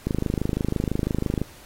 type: click train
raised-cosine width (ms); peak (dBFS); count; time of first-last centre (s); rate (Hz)
3; -10; 36; 0.07-1.416; 26
effects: pink hiss -48 dBFS RMS until 1.65 s + AAC 48 kbps